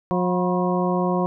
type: harmonic tone with a mistuned harmonic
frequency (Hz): 180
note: F#3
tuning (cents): -47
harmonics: 1 / 2 / 3 / 4 / 5 / 6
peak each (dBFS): -22 / -25 / -27 / -28 / -29 / -30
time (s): 0.11-1.26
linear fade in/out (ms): 0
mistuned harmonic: 5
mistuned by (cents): +120
effects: none